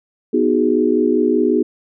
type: chord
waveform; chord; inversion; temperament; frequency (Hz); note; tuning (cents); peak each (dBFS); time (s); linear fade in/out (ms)
sine; G# minor seventh; first; equal; 246.9 / 311.1 / 370 / 415.3; B3 / D#4 / F#4 / G#4; 0 / 0 / 0 / 0; -18; 0.33-1.63; 10
effects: none